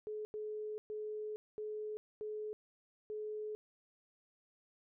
sine tone bursts at uneven times, 426.5 Hz, G#4, 46 cents sharp, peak -39 dBFS, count 6, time 0.07-0.25 / 0.34-0.78 / 0.9-1.36 / 1.58-1.97 / 2.21-2.53 / 3.1-3.55 s, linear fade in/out 0 ms, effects none

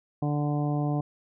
harmonic tone, 147.1 Hz, D3, 3 cents sharp, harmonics 1 / 2 / 3 / 4 / 5 / 6 / 7, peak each -26 / -30 / -39 / -38 / -35 / -46 / -44 dBFS, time 0.22-1.01 s, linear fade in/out 5 ms, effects none

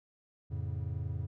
triangle chord, F augmented, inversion none, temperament equal with one note detuned, 87.31 / 108.61 / 138.59 Hz, F2 / A2 / C#3, 0 / -22 / 0 cents, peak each -35 / -36 / -38 dBFS, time 0.5-1.27 s, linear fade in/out 20 ms, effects none

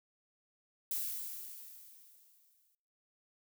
violet noise with exponential decay, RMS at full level -35 dBFS, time 0.91-2.75 s, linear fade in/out 2 ms, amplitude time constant 400 ms, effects noise-tail reverb RT60 1.0 s tail -26 dB re dry

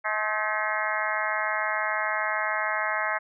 harmonic tone with a mistuned harmonic, 213.3 Hz, G#3, 46 cents sharp, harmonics 3 / 4 / 5 / 6 / 7 / 8 / 9 / 10, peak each -33 / -33 / -33 / -33 / -33 / -33 / -33 / -33 dBFS, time 0.04-3.19 s, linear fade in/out 20 ms, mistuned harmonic 7, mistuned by +68 cents, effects none

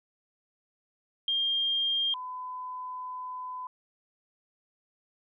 sine tone pair in turn, 3207 / 1007.9 Hz, G7 / B5, +39 / +35 cents, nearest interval octave + minor sixth, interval 2004 cents, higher first, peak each -25 / -35 dBFS, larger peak first, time 1.28-2.14 / 2.14-3.67 s, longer second, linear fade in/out 2 ms, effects none

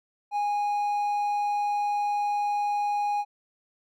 triangle tone, 824 Hz, G#5, 14 cents flat, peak -22 dBFS, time 0.31-3.25 s, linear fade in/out 50 ms, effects none

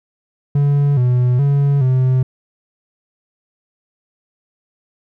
triangle tone with pitch steps, 142.9 / 124.2 / 141.3 / 129 Hz, D3 / B2 / C#3 / C3, -47 / +10 / +34 / -24 cents, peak -9 dBFS, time 0.55-2.23 s, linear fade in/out 5 ms, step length 420 ms, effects none

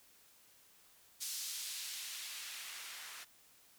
blue noise with band-pass filter sweep, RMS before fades -45 dBFS, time 1.2-3.25 s, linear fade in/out 20 ms, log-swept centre 5300 to 1400 Hz, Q 0.91, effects white hiss -65 dBFS RMS until 3.78 s

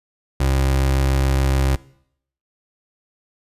30% pulse tone, 67 Hz, C2, 42 cents sharp, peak -13 dBFS, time 0.4-1.76 s, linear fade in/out 5 ms, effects noise-tail reverb RT60 0.7 s tail -21 dB re dry + resampled to 32000 Hz

